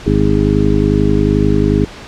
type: harmonic tone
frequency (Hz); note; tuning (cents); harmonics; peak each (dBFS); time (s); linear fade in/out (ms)
51.2; G#1; -24; 1 / 2 / 3 / 4 / 5 / 6 / 8; -17 / -17 / -17 / -17 / -17 / -17 / -17; 0.06-1.85; 5
effects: pink hiss -32 dBFS RMS until 2.07 s + low-pass 5000 Hz 12 dB/octave